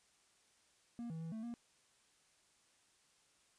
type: tone with pitch steps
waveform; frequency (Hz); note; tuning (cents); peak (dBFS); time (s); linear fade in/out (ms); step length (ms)
triangle; 236.3 / 162 / 163.7 / 221.1 / 236.4; A#3 / E3 / E3 / A3 / A#3; +24 / -30 / -12 / +9 / +24; -40; 0.99-1.54; 0; 110
effects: white hiss -72 dBFS RMS until 3.58 s + resampled to 22050 Hz